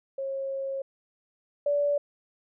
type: tone pair in turn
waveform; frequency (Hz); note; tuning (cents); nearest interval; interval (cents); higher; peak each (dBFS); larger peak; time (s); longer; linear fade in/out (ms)
sine; 542 / 577.6; C#5 / D5; -39 / -29; minor second; 110; second; -29 / -22; second; 0.18-0.82 / 1.66-1.98; first; 5
effects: none